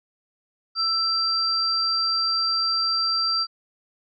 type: tone pair together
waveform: sine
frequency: 1333 / 4712 Hz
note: E6 / D8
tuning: +19 / +5 cents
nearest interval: octave + minor seventh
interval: 2186 cents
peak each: -27 / -21 dBFS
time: 0.75-3.47 s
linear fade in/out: 50 ms
effects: none